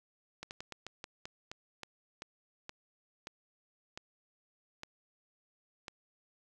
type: slowing click train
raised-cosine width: 0.2 ms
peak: -25 dBFS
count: 15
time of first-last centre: 0.43-5.882 s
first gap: 79 ms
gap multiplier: 1.22
effects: 11-bit